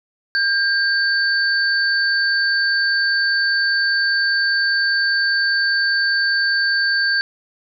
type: tone pair together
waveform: sine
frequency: 1600 / 4525 Hz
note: G6 / C#8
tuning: +35 / +35 cents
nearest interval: octave + tritone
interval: 1800 cents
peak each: -16 / -21 dBFS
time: 0.35-7.21 s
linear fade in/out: 0 ms
effects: none